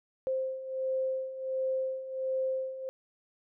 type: beating tone pair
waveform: sine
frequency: 523.3 / 524.7 Hz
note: C5 / C5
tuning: 0 / +5 cents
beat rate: 1.4 Hz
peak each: -36 / -31 dBFS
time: 0.27-2.89 s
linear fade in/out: 0 ms
effects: none